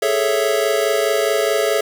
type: chord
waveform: square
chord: A major seventh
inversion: third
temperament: equal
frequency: 415.3 / 440 / 554.4 / 659.3 Hz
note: G#4 / A4 / C#5 / E5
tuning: 0 / 0 / 0 / 0 cents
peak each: -22 dBFS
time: 0.02-1.81 s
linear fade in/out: 5 ms
effects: 7-bit